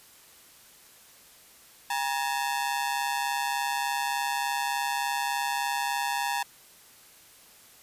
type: ring-modulated tone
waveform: sawtooth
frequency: 880 Hz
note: A5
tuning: in tune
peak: -20 dBFS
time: 1.9-6.43 s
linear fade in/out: 5 ms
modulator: 71.7 Hz
effects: white hiss -54 dBFS RMS until 7.82 s + resampled to 32000 Hz